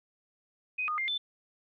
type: tone with pitch steps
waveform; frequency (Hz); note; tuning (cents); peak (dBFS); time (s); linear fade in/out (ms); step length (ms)
sine; 2504 / 1229 / 2108 / 3523; D#7 / D#6 / C7 / A7; +10 / -22 / +12 / +1; -29; 0.78-1.18; 10; 100
effects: none